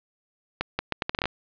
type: accelerating click train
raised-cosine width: 0.3 ms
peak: -9 dBFS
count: 10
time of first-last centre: 0.61-1.256 s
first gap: 180 ms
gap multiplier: 0.74
effects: resampled to 11025 Hz + 8-bit